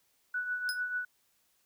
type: tone with tremolo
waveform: sine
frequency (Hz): 1480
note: F#6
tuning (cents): 0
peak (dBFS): -29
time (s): 0.34-1.05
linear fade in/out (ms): 5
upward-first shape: triangle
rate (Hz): 6.8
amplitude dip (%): 60
type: tone with exponential decay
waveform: sawtooth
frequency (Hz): 5070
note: D#8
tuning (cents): +32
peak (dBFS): -27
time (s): 0.69-0.81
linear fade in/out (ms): 0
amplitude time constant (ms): 25
effects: white hiss -72 dBFS RMS until 1.65 s